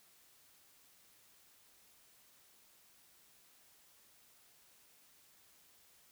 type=silence; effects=white hiss -66 dBFS RMS until 6.11 s

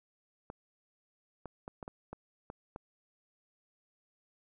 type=clicks; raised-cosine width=1 ms; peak=-28 dBFS; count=8; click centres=0.501 / 1.457 / 1.679 / 1.828 / 1.879 / 2.13 / 2.501 / 2.761 s; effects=none

